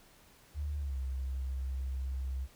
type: tone with pitch glide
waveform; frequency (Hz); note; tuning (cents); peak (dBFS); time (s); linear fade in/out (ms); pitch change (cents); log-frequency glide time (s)
sine; 73.42 to 65.79; D2 to C2; 0 to +10; -33; 0.54-2.48; 50; -190; 0.77-0.98
effects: pink hiss -61 dBFS RMS until 2.55 s